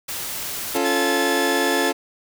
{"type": "noise", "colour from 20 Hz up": "white", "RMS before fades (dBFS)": -29, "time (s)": [0.08, 0.78], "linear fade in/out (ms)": 10}
{"type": "chord", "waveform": "25% pulse", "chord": "Db augmented", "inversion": "none", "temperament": "equal", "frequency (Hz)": [277.2, 349.2, 440], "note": ["Db4", "F4", "A4"], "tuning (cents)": [0, 0, 0], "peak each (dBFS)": -20, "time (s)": [0.74, 1.93], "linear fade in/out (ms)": 20}
{"type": "tone", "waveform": "sawtooth", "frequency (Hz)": 1729, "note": "A6", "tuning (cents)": -31, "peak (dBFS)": -20, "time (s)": [0.84, 1.91], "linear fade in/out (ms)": 20}
{"effects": []}